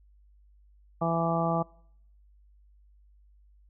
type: harmonic tone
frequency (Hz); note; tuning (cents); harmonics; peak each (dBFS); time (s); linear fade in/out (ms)
166.6; E3; +19; 1 / 2 / 3 / 4 / 5 / 6 / 7; -29 / -35 / -35 / -30 / -32 / -41 / -33; 1.01-1.63; 10
effects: noise-tail reverb RT60 0.7 s tail -26 dB re dry + added 50 Hz sine -56 dBFS peak until 3.69 s